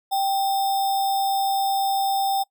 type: tone with sample-and-hold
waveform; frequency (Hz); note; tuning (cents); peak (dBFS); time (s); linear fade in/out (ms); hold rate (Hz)
sine; 784; G5; 0; -19; 0.11-2.44; 20; 4410
effects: noise-tail reverb RT60 0.1 s tail -23 dB re dry